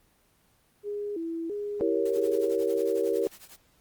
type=tone with vibrato; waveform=sine; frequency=369 Hz; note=F#4; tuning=5 cents flat; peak=-30 dBFS; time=0.83-2.5 s; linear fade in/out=50 ms; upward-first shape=square; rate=1.5 Hz; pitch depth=190 cents each way
type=chord; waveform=sine; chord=E diminished seventh; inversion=none; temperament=equal; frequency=329.6 / 392 / 466.2 / 554.4 Hz; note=E4 / G4 / Bb4 / Db5; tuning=0 / 0 / 0 / 0 cents; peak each=-33 / -28 / -27 / -32 dBFS; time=1.81-3.27 s; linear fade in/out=0 ms
type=noise with tremolo; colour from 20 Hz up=white; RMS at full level=-46 dBFS; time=2.05-3.57 s; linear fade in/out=10 ms; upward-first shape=triangle; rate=11 Hz; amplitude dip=95%
effects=pink hiss -65 dBFS RMS until 3.8 s + Opus 24 kbps